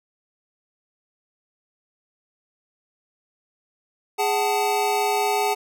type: tone cluster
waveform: square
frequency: 414.2 / 753 / 878 Hz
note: G#4 / F#5 / A5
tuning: -5 / +30 / -4 cents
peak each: -25 dBFS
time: 4.18-5.55 s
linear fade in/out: 20 ms
effects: none